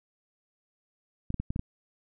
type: clicks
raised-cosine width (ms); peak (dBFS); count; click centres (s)
5; -19; 6; 1.304 / 1.343 / 1.4 / 1.505 / 1.561 / 1.594
effects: none